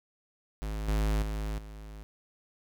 square tone with level steps, 52.7 Hz, G#1, 26 cents sharp, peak -33 / -26 / -32 / -43 dBFS, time 0.62-2.03 s, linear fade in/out 0 ms, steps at 0.88 / 1.22 / 1.58 s, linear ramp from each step 5 ms, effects none

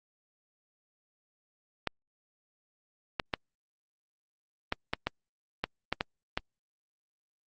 clicks, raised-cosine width 0.3 ms, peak -12 dBFS, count 10, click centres 1.873 / 3.198 / 3.338 / 4.724 / 4.935 / 5.07 / 5.64 / 5.926 / 6.009 / 6.375 s, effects Opus 48 kbps

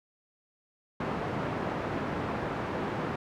pink band-pass noise, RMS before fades -33 dBFS, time 1-3.16 s, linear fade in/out 5 ms, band 130 to 1400 Hz, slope 12 dB/octave, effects none

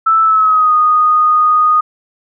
sine tone with pitch glide, 1318.5 to 1237.3 Hz, E6 to D#6, 0 to -10 cents, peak -7 dBFS, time 0.06-1.81 s, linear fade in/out 10 ms, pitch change -110 cents, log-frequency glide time 0.23-0.73 s, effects none

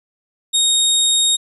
25% pulse tone, 3729 Hz, A#7, in tune, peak -9 dBFS, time 0.53-1.37 s, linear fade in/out 20 ms, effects resampled to 32000 Hz

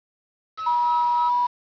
triangle tone with tremolo, 1291 Hz, E6, 37 cents flat, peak -25 dBFS, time 0.57-1.3 s, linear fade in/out 20 ms, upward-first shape sine, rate 3.3 Hz, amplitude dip 75%
sine tone with pitch glide, 963 to 974.2 Hz, B5 to B5, -44 to -24 cents, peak -18 dBFS, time 0.66-1.47 s, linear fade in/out 10 ms, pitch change +20 cents, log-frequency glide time 1.2-1.34 s
effects resampled to 11025 Hz + 7-bit

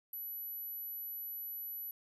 sine tone, 11880 Hz, F#9, 6 cents sharp, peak -40 dBFS, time 0.13-1.91 s, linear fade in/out 2 ms, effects none

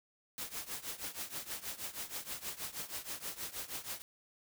white noise with tremolo, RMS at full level -39 dBFS, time 0.38-4.02 s, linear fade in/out 0 ms, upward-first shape triangle, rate 6.3 Hz, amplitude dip 90%, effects none

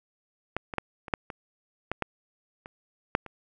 clicks, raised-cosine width 0.5 ms, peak -13 / -20 / -11 / -25 / -8 / -22 / -14 / -12 / -26 / -6 / -26 dBFS, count 11, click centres 0.566 / 0.738 / 0.783 / 1.082 / 1.138 / 1.302 / 1.916 / 2.023 / 2.659 / 3.151 / 3.263 s, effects none

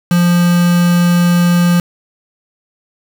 triangle tone with quantisation, 174.61 Hz, F3, in tune, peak -6 dBFS, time 0.11-1.8 s, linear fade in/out 2 ms, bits 3, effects none

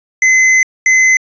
square tone pair in turn, 2045 / 2045 Hz, C7 / C7, -40 / -40 cents, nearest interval unison, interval 0 cents, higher neither, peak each -7 dBFS, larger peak neither, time 0.22-0.63 / 0.86-1.17 s, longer first, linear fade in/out 2 ms, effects resampled to 16000 Hz

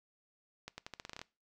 accelerating click train, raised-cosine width 0.2 ms, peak -26 dBFS, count 11, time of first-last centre 0.68-1.215 s, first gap 100 ms, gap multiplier 0.85, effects noise-tail reverb RT60 0.3 s tail -21 dB re dry

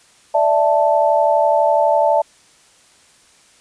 sine chord, D suspended second, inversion none, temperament equal, 587.3 / 659.3 / 880 Hz, D5 / E5 / A5, 0 / 0 / 0 cents, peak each -16 dBFS, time 0.34-2.22 s, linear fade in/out 10 ms, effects white hiss -51 dBFS RMS until 3.6 s + resampled to 22050 Hz

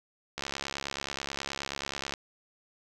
click train, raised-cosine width 0.2 ms, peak -16 dBFS, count 123, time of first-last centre 0.38-2.138 s, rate 69.4 Hz, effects none

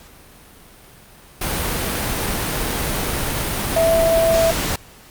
sine tone in noise, 659.3 Hz, E5, in tune, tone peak -13 dBFS, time 3.76-4.51 s, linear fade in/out 5 ms, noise pink, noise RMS -22 dBFS, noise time 1.41-4.76 s, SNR +6 dB, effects pink hiss -45 dBFS RMS until 5.1 s + Opus 48 kbps

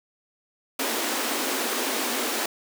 pink high-pass noise, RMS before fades -27 dBFS, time 0.79-2.46 s, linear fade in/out 5 ms, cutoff 230 Hz, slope 96 dB/octave, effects none

